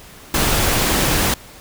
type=noise; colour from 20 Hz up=pink; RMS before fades=-17 dBFS; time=0.34-1.34 s; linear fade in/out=2 ms; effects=pink hiss -41 dBFS RMS until 1.6 s